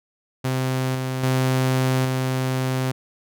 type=tone with level steps; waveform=sawtooth; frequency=130 Hz; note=C3; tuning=11 cents flat; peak=-17 / -20 / -14 / -17 dBFS; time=0.44-2.92 s; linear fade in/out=10 ms; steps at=0.95 / 1.23 / 2.05 s; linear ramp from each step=2 ms; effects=none